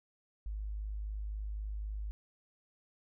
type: tone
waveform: sine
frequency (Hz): 51.91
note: G#1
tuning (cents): 0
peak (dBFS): -36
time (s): 0.46-2.11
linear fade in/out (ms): 0
effects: none